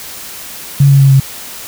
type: tone with pitch steps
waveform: sine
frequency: 140 / 138.31 / 136.64 / 135 Hz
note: C#3 / C#3 / C#3 / C#3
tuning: +18 / -4 / -25 / -45 cents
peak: -3 dBFS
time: 0.8-1.2 s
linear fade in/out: 5 ms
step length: 100 ms
effects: white hiss -28 dBFS RMS until 1.67 s